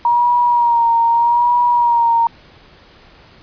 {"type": "tone with vibrato", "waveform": "sine", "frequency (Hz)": 946, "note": "A#5", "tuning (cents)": 25, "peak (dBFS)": -10, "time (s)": [0.05, 2.27], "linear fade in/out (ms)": 2, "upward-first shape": "sine", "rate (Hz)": 0.81, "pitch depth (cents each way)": 37, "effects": ["pink hiss -45 dBFS RMS until 3.42 s", "resampled to 11025 Hz"]}